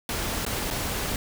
pink noise with dropouts, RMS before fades -29 dBFS, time 0.09-1.16 s, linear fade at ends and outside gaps 1 ms, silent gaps 0.451-0.464 / 0.703-0.709 s, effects none

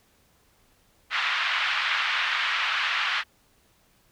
pink band-pass noise, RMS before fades -26 dBFS, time 1.1-3.24 s, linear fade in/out 50 ms, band 1200 to 3400 Hz, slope 24 dB/octave, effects pink hiss -63 dBFS RMS until 4.11 s

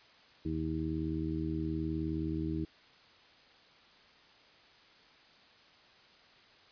harmonic tone, 79.1 Hz, D#2, 29 cents sharp, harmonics 1 / 2 / 3 / 4 / 5, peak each -39 / -38 / -43 / -35 / -45 dBFS, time 0.45-2.65 s, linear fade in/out 5 ms, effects white hiss -60 dBFS RMS until 6.71 s + resampled to 11025 Hz

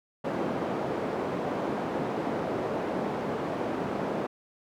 white band-pass noise, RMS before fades -31 dBFS, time 0.24-4.27 s, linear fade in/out 10 ms, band 180 to 580 Hz, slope 12 dB/octave, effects none

